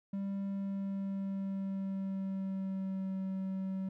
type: tone with pitch glide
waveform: triangle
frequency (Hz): 196.9 to 190.63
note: G3 to G3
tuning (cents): +8 to -48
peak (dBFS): -32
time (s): 0.13-3.89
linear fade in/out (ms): 5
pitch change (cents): -56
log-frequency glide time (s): 0.46-3.16
effects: none